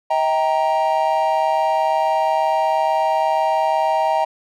triangle chord, Eb major, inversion none, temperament equal with one note detuned, 637.9 / 784 / 932.3 Hz, Eb5 / G5 / Bb5, +43 / 0 / 0 cents, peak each -18 dBFS, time 0.1-4.25 s, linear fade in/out 10 ms, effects none

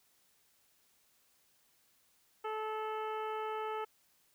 harmonic tone with a mistuned harmonic, 434.3 Hz, A4, 23 cents flat, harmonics 1 / 2 / 3 / 4 / 5 / 6 / 7, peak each -39 / -40 / -42 / -53 / -53 / -55 / -56 dBFS, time 2.44-3.85 s, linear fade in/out 10 ms, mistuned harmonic 6, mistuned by +27 cents, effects white hiss -71 dBFS RMS until 4.34 s

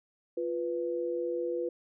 sine tone pair together, 348.9 / 493.9 Hz, F4 / B4, -2 / 0 cents, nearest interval tritone, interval 602 cents, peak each -33 / -32 dBFS, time 0.37-1.69 s, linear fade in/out 5 ms, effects none

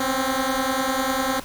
10% pulse beating tone pair, 259.1 / 269.1 Hz, C4 / C4, -17 / +49 cents, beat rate 10 Hz, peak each -16 dBFS, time 0-1.4 s, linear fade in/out 5 ms, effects pink hiss -40 dBFS RMS until 1.44 s

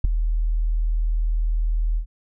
sine tone with ADSR envelope, 40 Hz, D#1, 49 cents sharp, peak -8 dBFS, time 0.04-2.06 s, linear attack 7 ms, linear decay 6 ms, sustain -10 dB, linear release 93 ms, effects none

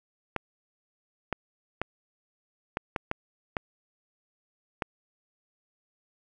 clicks, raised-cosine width 0.5 ms, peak -13 dBFS, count 8, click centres 0.363 / 1.327 / 1.816 / 2.771 / 2.962 / 3.114 / 3.568 / 4.822 s, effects none

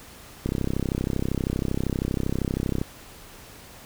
click train, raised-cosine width 3 ms, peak -12 dBFS, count 78, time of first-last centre 0.46-2.815 s, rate 32.7 Hz, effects pink hiss -46 dBFS RMS until 3.85 s

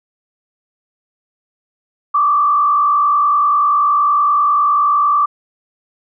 sine tone with frequency modulation, 1168 Hz, D6, 10 cents flat, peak -10 dBFS, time 2.14-5.26 s, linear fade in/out 10 ms, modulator 50.5 Hz, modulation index 0.79, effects none

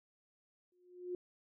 sine tone with exponential growth, 358.7 Hz, F4, 46 cents sharp, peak -35 dBFS, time 0.72-1.15 s, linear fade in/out 2 ms, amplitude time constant 92 ms, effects none

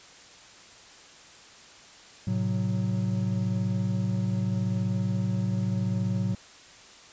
triangle chord, F# diminished, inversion first, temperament equal, 110 / 130.81 / 185 Hz, A2 / C3 / F#3, 0 / 0 / 0 cents, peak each -26 / -31 / -26 dBFS, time 2.27-6.35 s, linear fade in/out 5 ms, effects white hiss -50 dBFS RMS until 7.12 s + resampled to 16000 Hz

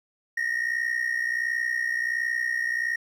triangle ring-modulated tone, 1864.7 Hz, A#6, in tune, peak -19 dBFS, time 0.37-2.96 s, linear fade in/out 5 ms, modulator 30.7 Hz, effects tanh soft clip ceiling -16 dBFS

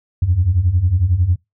sine beating tone pair, 82.41 / 93.41 Hz, E2 / F#2, 0 / +17 cents, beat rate 11 Hz, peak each -17 / -13 dBFS, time 0.22-1.36 s, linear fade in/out 5 ms, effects noise-tail reverb RT60 0.2 s tail -25 dB re dry + tanh soft clip ceiling -5 dBFS

